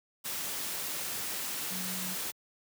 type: tone in noise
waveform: sine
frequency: 185 Hz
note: F#3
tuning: in tune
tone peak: -40 dBFS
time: 1.7-2.15 s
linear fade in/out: 20 ms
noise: white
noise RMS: -36 dBFS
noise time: 0.24-2.32 s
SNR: -7 dB
effects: high-pass 100 Hz 12 dB/octave